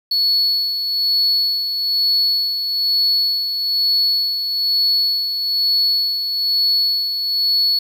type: tone with tremolo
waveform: triangle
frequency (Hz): 4400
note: C#8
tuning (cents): -14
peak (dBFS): -11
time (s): 0.11-7.79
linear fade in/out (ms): 5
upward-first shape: sine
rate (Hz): 1.1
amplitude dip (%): 55
effects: tanh soft clip ceiling -7 dBFS + 7-bit